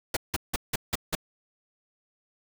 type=noise bursts; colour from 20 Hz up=pink; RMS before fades=-27 dBFS; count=6; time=0.14-1.152 s; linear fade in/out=5 ms; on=27 ms; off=170 ms; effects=none